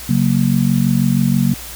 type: chord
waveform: sine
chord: F# major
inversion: second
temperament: just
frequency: 138.75 / 185 / 231.2 Hz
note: C#3 / F#3 / A#3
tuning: +2 / 0 / -14 cents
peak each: -16 dBFS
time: 0.09-1.54 s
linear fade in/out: 5 ms
effects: added 60 Hz sine -36 dBFS peak until 1.75 s + white hiss -32 dBFS RMS until 1.75 s